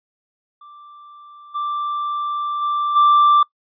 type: tone with level steps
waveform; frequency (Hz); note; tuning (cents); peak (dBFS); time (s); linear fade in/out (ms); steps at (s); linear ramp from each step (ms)
triangle; 1176; D6; +2; -38 / -19 / -16 / -8; 0.61-3.43; 5; 1.54 / 2.61 / 2.95; 20
effects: noise-tail reverb RT60 0.1 s tail -22 dB re dry + resampled to 11025 Hz